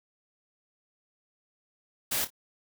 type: noise with echo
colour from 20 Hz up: white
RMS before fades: -29 dBFS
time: 2.11-2.25 s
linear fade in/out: 10 ms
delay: 27 ms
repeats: 2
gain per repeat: -12 dB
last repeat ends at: 2.304 s
effects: none